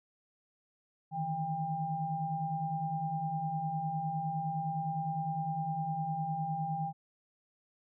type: tone cluster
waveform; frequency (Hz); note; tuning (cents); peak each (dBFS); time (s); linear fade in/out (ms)
sine; 151.9 / 161.7 / 798; D#3 / E3 / G5; -41 / -33 / +31; -40 / -37 / -34; 1.11-6.93; 50
effects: none